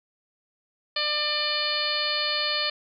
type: harmonic tone with a mistuned harmonic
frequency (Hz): 597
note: D5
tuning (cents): +28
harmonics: 1 / 2 / 3 / 4 / 5 / 6 / 7 / 8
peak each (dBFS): -34 / -34 / -33 / -33 / -32 / -33 / -28 / -33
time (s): 0.96-2.7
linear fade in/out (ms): 5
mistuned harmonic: 7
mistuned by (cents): +51
effects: none